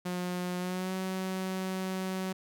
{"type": "tone with pitch glide", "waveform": "sawtooth", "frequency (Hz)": [179.5, 187.88], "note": ["F3", "F#3"], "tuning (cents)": [48, 27], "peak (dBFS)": -28, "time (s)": [0.05, 2.33], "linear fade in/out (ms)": 10, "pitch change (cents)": 79, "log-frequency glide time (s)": [0.57, 0.94], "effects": []}